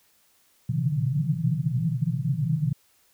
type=band-pass noise; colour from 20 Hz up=white; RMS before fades=-25 dBFS; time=0.69-2.73 s; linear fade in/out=10 ms; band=120 to 170 Hz; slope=96 dB/octave; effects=white hiss -63 dBFS RMS until 3.13 s

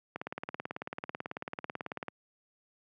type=click train; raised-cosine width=0.5 ms; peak=-21 dBFS; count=36; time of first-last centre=0.16-2.083 s; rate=18.2 Hz; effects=high-pass 150 Hz 12 dB/octave

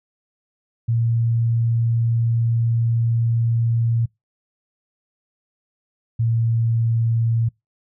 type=tone pair in turn; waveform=sine; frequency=115.9 / 114.9 Hz; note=A#2 / A#2; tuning=-10 / -25 cents; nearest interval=unison; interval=15 cents; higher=first; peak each=-16 dBFS; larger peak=neither; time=0.88-4.06 / 6.19-7.49 s; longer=first; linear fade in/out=10 ms; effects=noise-tail reverb RT60 0.2 s tail -26 dB re dry

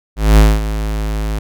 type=tone with ADSR envelope; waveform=square; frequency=53.1 Hz; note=G#1; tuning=39 cents sharp; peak=-4 dBFS; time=0.16-1.39 s; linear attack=220 ms; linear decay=220 ms; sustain=-13 dB; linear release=6 ms; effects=none

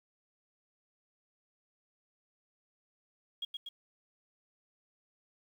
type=tone with echo; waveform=sine; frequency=3283 Hz; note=G#7; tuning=21 cents flat; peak=-34 dBFS; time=3.42-3.45 s; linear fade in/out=5 ms; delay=120 ms; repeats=2; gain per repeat=-3 dB; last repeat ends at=3.69 s; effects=10-bit

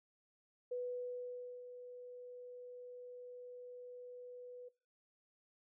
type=tone with ADSR envelope; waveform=sine; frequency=493.9 Hz; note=B4; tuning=in tune; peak=-37 dBFS; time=0.71-4.69 s; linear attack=9 ms; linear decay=910 ms; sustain=-11 dB; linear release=11 ms; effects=noise-tail reverb RT60 0.3 s tail -21 dB re dry

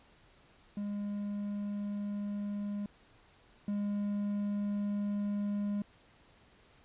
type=tone pair in turn; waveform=triangle; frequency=204.4 / 204.4 Hz; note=G#3 / G#3; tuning=-27 / -27 cents; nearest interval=unison; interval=0 cents; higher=neither; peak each=-32 / -29 dBFS; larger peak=second; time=0.77-2.86 / 3.68-5.82 s; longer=second; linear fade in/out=2 ms; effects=pink hiss -63 dBFS RMS until 6.84 s + resampled to 8000 Hz

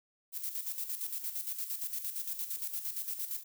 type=noise with tremolo; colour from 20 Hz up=violet; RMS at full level=-36 dBFS; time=0.32-3.44 s; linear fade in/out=50 ms; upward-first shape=square; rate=8.7 Hz; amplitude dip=60%; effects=none

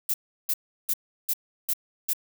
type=noise bursts; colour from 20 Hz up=violet; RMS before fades=-25 dBFS; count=6; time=0.09-2.134 s; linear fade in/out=5 ms; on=49 ms; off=350 ms; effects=none

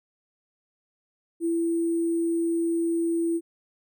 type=tone with sample-and-hold; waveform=sine; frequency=335 Hz; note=E4; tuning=28 cents sharp; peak=-22 dBFS; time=1.4-3.41 s; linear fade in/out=50 ms; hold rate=8820 Hz; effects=none

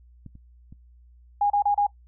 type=clicks; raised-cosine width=5 ms; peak=-28 / -35 / -32 dBFS; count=3; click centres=0.263 / 0.354 / 0.725 s
type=tone bursts; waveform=sine; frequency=818 Hz; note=G#5; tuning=26 cents flat; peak=-18 dBFS; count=4; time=1.41-1.867 s; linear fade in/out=5 ms; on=91 ms; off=31 ms
effects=noise-tail reverb RT60 0.1 s tail -19 dB re dry + added 60 Hz sine -50 dBFS peak until 2.07 s

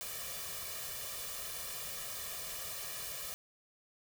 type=noise with comb filter; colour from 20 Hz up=white; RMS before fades=-42 dBFS; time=0.01-3.34 s; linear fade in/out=0 ms; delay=1.7 ms; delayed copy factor=+0.8; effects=none

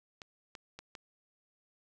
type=clicks; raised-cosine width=0.2 ms; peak=-28 dBFS; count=4; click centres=0.218 / 0.552 / 0.79 / 0.952 s; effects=none

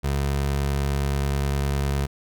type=tone; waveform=25% pulse; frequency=69.8 Hz; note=C#2; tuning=13 cents sharp; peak=-18 dBFS; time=0.03-2.07 s; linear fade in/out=20 ms; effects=none

